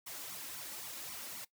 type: noise with flanger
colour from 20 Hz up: white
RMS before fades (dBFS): -45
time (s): 0.06-1.45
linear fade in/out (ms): 10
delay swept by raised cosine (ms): 0.87 to 3.67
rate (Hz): 3.8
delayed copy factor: +0.8
effects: noise-tail reverb RT60 0.1 s tail -18 dB re dry + high-pass 100 Hz 12 dB/octave